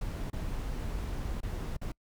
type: noise with dropouts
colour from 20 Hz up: brown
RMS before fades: -35 dBFS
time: 0.01-1.92 s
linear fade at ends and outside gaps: 5 ms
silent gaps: 0.302-0.33 / 1.406-1.43 / 1.768-1.814 s
effects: noise-tail reverb RT60 0.1 s tail -26 dB re dry